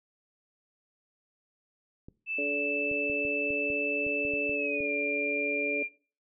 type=clicks; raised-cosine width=3 ms; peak=-32 dBFS; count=11; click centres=2.085 / 2.914 / 3.099 / 3.251 / 3.505 / 3.702 / 4.066 / 4.251 / 4.337 / 4.495 / 4.805 s
type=tone with pitch glide; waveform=sine; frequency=2637 to 2390 Hz; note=E7 to D7; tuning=0 to +30 cents; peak=-30 dBFS; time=2.26-5.89 s; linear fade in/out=50 ms; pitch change=-170 cents; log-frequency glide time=4.54-4.9 s
type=harmonic tone; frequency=144.1 Hz; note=D3; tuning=33 cents flat; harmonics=2 / 3 / 4; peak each=-35 / -35 / -35 dBFS; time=2.38-5.83 s; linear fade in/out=5 ms
effects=noise-tail reverb RT60 0.4 s tail -20 dB re dry